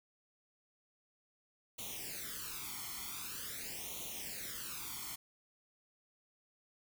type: noise with flanger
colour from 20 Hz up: white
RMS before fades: -44 dBFS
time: 1.78-5.16 s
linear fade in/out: 10 ms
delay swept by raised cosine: 0.3 to 0.93 ms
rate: 0.45 Hz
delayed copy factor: +0.85
effects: none